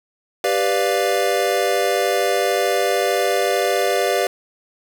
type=chord; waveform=square; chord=G dominant seventh; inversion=none; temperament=equal; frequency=392 / 493.9 / 587.3 / 698.5 Hz; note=G4 / B4 / D5 / F5; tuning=0 / 0 / 0 / 0 cents; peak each=-23 dBFS; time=0.44-4.27 s; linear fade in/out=2 ms; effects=none